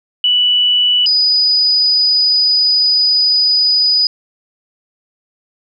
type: tone pair in turn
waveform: sine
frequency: 2960 / 4963 Hz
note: F#7 / D#8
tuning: 0 / -5 cents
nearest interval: major sixth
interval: 895 cents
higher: second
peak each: -9 dBFS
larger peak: neither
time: 0.24-1.06 / 1.06-4.07 s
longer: second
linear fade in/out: 2 ms
effects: none